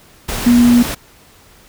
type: tone in noise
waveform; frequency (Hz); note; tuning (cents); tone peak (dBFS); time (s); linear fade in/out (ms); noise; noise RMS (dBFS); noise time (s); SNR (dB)
sine; 240.8; B3; -44; -6; 0.46-0.83; 10; pink; -22; 0.28-0.95; +13
effects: pink hiss -46 dBFS RMS until 1.68 s